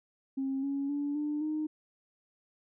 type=tone with pitch steps; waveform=sine; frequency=269 / 278.2 / 287.6 / 297.4 / 307.6 Hz; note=C4 / C#4 / D4 / D4 / D#4; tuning=+48 / +6 / -36 / +22 / -20 cents; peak=-29 dBFS; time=0.37-1.67 s; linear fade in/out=10 ms; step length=260 ms; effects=tanh soft clip ceiling -25 dBFS